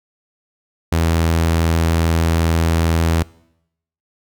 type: tone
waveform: sawtooth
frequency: 82.41 Hz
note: E2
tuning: in tune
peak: -10 dBFS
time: 0.92-3.23 s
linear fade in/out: 5 ms
effects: noise-tail reverb RT60 0.8 s tail -23 dB re dry